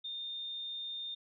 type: tone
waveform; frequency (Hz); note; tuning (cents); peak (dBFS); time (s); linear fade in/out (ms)
sine; 3633; A#7; -45; -38; 0.04-1.15; 10
effects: none